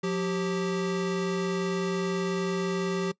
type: tone pair together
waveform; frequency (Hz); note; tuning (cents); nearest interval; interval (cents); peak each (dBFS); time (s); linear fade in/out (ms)
square; 178.8 / 389.7; F3 / G4; +41 / -10; octave + minor second; 1349; -30 / -30; 0.03-3.12; 10
effects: noise-tail reverb RT60 0.1 s tail -22 dB re dry + resampled to 16000 Hz